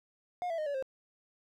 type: tone with pitch steps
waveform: triangle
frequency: 715 / 663.3 / 615.3 / 570.8 / 529.5 Hz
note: F5 / E5 / D#5 / D5 / C5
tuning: +41 / +11 / -19 / -49 / +21 cents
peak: -30 dBFS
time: 0.42-0.825 s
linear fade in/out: 0 ms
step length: 81 ms
effects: none